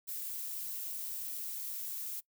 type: noise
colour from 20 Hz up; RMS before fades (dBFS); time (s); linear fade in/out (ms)
violet; -40; 0.07-2.21; 20
effects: noise-tail reverb RT60 0.1 s tail -22 dB re dry